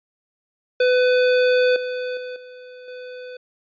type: tone with level steps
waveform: square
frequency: 501 Hz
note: B4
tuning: 25 cents sharp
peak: -15 / -25 / -30 / -39 / -34 dBFS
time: 0.8-3.37 s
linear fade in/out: 5 ms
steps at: 1.76 / 2.17 / 2.36 / 2.88 s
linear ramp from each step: 2 ms
effects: resampled to 11025 Hz